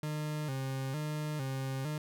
40% pulse tone with vibrato, 142.4 Hz, C#3, 47 cents sharp, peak -33 dBFS, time 0.03-1.98 s, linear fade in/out 2 ms, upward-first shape square, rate 1.1 Hz, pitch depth 110 cents each way, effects none

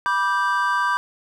triangle chord, G major, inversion first, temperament just, 980 / 1176 / 1568 Hz, B5 / D6 / G6, -14 / +2 / 0 cents, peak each -21 dBFS, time 0.06-0.97 s, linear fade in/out 0 ms, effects none

